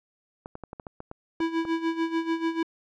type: clicks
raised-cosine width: 1 ms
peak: -24 dBFS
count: 10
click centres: 0.459 / 0.554 / 0.637 / 0.731 / 0.798 / 0.868 / 1.004 / 1.114 / 1.404 / 1.652 s
type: tone with tremolo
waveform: square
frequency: 328.8 Hz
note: E4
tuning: 4 cents flat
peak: -23 dBFS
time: 1.4-2.63 s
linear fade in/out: 5 ms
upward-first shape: sine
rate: 6.8 Hz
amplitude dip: 75%
effects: low-pass 3000 Hz 12 dB/octave